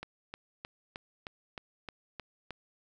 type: click train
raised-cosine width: 0.3 ms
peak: -24 dBFS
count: 9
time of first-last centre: 0.03-2.507 s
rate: 3.23 Hz
effects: none